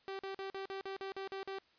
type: tone bursts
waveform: sawtooth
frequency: 387.8 Hz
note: G4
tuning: 19 cents flat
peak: -36 dBFS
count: 10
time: 0.08-1.585 s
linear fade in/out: 0 ms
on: 110 ms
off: 45 ms
effects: white hiss -69 dBFS RMS until 1.78 s + resampled to 11025 Hz